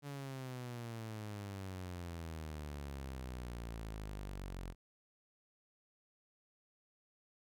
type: exponential sweep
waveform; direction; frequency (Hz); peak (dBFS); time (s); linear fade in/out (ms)
sawtooth; down; 144.6 to 43.65; -39; 0.02-4.75; 50
effects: none